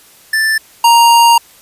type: tone pair in turn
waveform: square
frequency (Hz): 1764 / 934.4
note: A6 / A#5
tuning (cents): +4 / +4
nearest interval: major seventh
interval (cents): 1100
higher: first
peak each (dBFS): -11 / -5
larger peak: second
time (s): 0.33-0.58 / 0.84-1.38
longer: second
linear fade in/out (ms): 5
effects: white hiss -43 dBFS RMS until 1.61 s + resampled to 32000 Hz